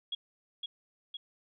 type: tone with echo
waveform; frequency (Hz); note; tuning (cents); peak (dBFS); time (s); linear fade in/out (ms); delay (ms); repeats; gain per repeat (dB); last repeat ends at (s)
sine; 3322; G#7; 0; -32; 0.12-0.15; 5; 510; 2; -3; 1.17
effects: none